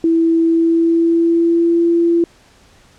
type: tone with pitch glide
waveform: sine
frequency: 329.6 to 338.9 Hz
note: E4 to E4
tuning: 0 to +48 cents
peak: -10 dBFS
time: 0.04-2.24 s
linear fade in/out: 2 ms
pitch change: +48 cents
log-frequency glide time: 0.44-1.83 s
effects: pink hiss -49 dBFS RMS until 2.98 s + low-pass 8000 Hz 12 dB/octave